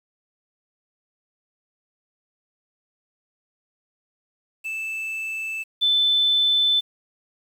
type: tone pair in turn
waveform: triangle / sine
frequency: 2637 / 3520 Hz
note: E7 / A7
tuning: 0 / 0 cents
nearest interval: perfect fourth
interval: 500 cents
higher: second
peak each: -25 / -16 dBFS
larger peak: second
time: 4.64-5.64 / 5.81-6.81 s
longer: neither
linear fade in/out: 20 ms
effects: 8-bit